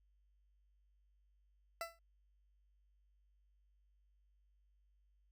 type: tone with exponential decay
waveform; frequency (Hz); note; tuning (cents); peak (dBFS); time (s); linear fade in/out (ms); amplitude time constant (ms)
20% pulse; 669; E5; +25; -32; 1.81-1.99; 1; 39
effects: added 50 Hz sine -70 dBFS peak until 5.31 s